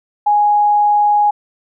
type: tone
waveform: sine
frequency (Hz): 830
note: G#5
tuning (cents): -1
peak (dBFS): -9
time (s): 0.26-1.31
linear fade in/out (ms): 10
effects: none